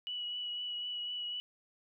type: tone with vibrato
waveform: sine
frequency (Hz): 2937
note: F#7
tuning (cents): -13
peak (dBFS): -36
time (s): 0.07-1.4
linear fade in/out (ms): 0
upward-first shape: triangle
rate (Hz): 4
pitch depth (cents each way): 19
effects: none